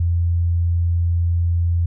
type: tone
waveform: sine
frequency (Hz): 85.5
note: F2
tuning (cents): -36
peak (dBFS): -15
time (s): 0-1.86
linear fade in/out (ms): 5
effects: none